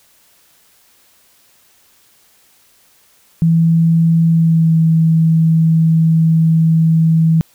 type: tone with pitch glide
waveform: sine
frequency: 164.81 to 161.98 Hz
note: E3 to E3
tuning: 0 to -30 cents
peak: -8 dBFS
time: 3.42-7.41 s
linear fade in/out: 0 ms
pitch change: -30 cents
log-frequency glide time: 4.28-4.76 s
effects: white hiss -52 dBFS RMS until 7.54 s